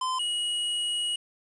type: tone pair in turn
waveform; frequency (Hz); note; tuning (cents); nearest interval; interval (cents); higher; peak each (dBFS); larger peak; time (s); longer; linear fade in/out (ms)
square; 1029 / 2904; C6 / F#7; -29 / -33; octave + tritone; 1796; second; -27; neither; 0.01-0.19 / 0.19-1.16; second; 5
effects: resampled to 22050 Hz + 9-bit